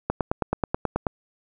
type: click train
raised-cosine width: 1 ms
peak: -8 dBFS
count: 10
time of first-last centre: 0.1-1.068 s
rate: 9.3 Hz
effects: none